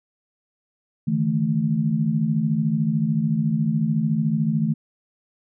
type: chord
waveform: sine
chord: D suspended second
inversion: none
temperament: equal with one note detuned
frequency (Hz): 146.83 / 160.58 / 220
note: D3 / E3 / A3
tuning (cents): 0 / -45 / 0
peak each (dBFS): -26 / -22 / -22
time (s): 1.07-4.74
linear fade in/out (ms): 10
effects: none